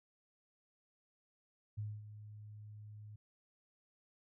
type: tone with ADSR envelope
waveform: sine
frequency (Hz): 105.6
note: G#2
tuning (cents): +29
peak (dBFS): -37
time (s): 1.77-3.16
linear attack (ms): 17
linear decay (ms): 230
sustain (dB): -12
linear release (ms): 6
effects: none